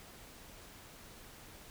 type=silence; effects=pink hiss -54 dBFS RMS until 1.7 s